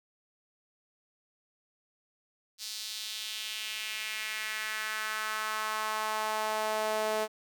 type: tone with high-pass filter sweep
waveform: sawtooth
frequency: 216.4 Hz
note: A3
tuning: 29 cents flat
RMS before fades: -34 dBFS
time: 2.58-7.28 s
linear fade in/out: 50 ms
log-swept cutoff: 4600 to 550 Hz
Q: 2.2
effects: none